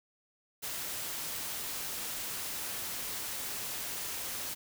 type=noise; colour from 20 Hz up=white; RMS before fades=-38 dBFS; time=0.62-4.55 s; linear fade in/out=20 ms; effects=none